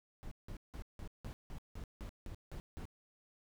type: noise bursts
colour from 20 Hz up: brown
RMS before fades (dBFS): -45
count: 11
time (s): 0.23-2.854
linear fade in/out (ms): 0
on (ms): 84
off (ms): 170
effects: none